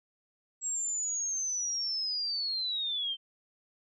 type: linear sweep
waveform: sine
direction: down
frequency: 7660 to 3100 Hz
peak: -30 dBFS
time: 0.61-3.17 s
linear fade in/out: 50 ms
effects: none